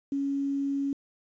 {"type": "tone with quantisation", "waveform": "sine", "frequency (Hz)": 278.2, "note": "C#4", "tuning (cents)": 6, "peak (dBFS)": -26, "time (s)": [0.12, 0.93], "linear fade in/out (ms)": 2, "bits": 9, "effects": ["resampled to 16000 Hz"]}